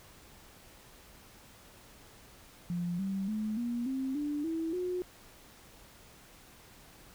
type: tone with pitch steps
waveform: sine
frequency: 174.61 / 193.74 / 215 / 238.5 / 264.7 / 293.7 / 325.8 / 361.5 Hz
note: F3 / G3 / A3 / A#3 / C4 / D4 / E4 / F#4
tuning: 0 / -20 / -40 / +40 / +20 / 0 / -20 / -40 cents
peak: -31 dBFS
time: 2.7-5.02 s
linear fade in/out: 0 ms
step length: 290 ms
effects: pink hiss -56 dBFS RMS until 7.14 s